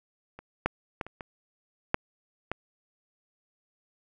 clicks, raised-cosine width 0.5 ms, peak -28 / -9 / -16 / -27 / -23 / -7 / -15 dBFS, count 7, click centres 0.39 / 0.66 / 1.012 / 1.066 / 1.208 / 1.944 / 2.516 s, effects none

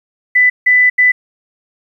sine tone bursts at uneven times, 1994 Hz, B6, 16 cents sharp, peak -6 dBFS, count 3, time 0.35-0.5 / 0.66-0.9 / 0.98-1.12 s, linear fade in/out 10 ms, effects 8-bit

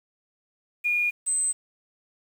sine tone pair in turn, 2433 / 8184 Hz, D#7 / C9, -39 / -39 cents, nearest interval octave + major sixth, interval 2100 cents, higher second, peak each -21 / -22 dBFS, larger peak first, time 0.84-1.11 / 1.26-1.53 s, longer neither, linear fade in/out 20 ms, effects 8-bit

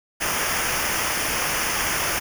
pink noise with comb filter, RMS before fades -24 dBFS, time 0.2-2.2 s, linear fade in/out 20 ms, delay 0.25 ms, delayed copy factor -0.75, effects none

